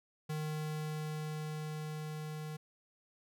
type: tone with level ramp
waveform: square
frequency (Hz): 153.8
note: D#3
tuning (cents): -20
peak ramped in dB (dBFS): -36 to -41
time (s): 0.29-2.57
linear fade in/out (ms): 10
effects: none